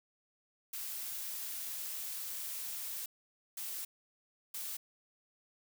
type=noise bursts at uneven times; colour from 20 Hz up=blue; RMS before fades=-41 dBFS; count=3; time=0.73-3.06 / 3.57-3.85 / 4.54-4.77 s; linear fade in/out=5 ms; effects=none